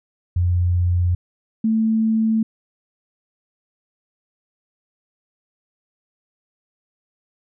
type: tone pair in turn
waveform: sine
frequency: 88.4 / 221.6 Hz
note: F2 / A3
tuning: +22 / +13 cents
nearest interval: octave + major third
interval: 1591 cents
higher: second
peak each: -15 dBFS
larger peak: neither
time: 0.36-1.15 / 1.64-2.43 s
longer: neither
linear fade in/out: 5 ms
effects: none